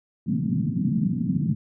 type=band-pass noise; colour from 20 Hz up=white; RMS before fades=-24 dBFS; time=0.26-1.55 s; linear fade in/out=10 ms; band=120 to 240 Hz; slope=48 dB/octave; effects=none